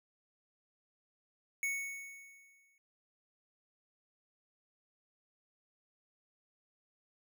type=tone with exponential decay; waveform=square; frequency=2217 Hz; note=C#7; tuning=in tune; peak=-32 dBFS; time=1.63-2.78 s; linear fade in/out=1 ms; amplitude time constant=250 ms; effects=none